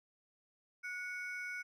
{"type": "ring-modulated tone", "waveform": "triangle", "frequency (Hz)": 1844, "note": "A#6", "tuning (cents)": -19, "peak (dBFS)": -35, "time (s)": [0.83, 1.63], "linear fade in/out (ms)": 20, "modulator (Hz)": 382, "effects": []}